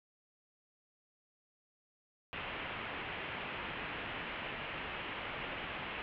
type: low-pass noise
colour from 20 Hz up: white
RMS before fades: -42 dBFS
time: 2.33-6.02 s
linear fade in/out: 0 ms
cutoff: 3000 Hz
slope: 48 dB/octave
effects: none